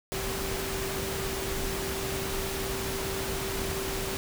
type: tone in noise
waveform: sine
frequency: 387.5 Hz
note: G4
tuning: 20 cents flat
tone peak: -35 dBFS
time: 0.12-4.17 s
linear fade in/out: 0 ms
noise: pink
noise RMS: -33 dBFS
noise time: 0.12-4.17 s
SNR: -5 dB
effects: none